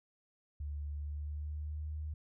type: tone with pitch glide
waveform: sine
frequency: 73.1 to 76.38 Hz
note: D2 to D#2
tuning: -7 to -31 cents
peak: -37 dBFS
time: 0.6-2.14 s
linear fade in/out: 5 ms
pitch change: +76 cents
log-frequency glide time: 0.95-1.91 s
effects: none